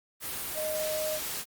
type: tone in noise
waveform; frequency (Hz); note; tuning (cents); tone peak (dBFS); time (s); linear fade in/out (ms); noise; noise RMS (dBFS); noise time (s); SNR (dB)
sine; 619; D#5; -9; -30; 0.54-1.2; 50; white; -35; 0.2-1.45; +2
effects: Opus 32 kbps